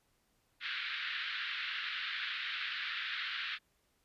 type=band-pass noise; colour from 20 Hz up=pink; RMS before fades=-39 dBFS; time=0.6-3.59 s; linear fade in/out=50 ms; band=1400 to 4000 Hz; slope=48 dB/octave; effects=pink hiss -75 dBFS RMS until 4.04 s + resampled to 32000 Hz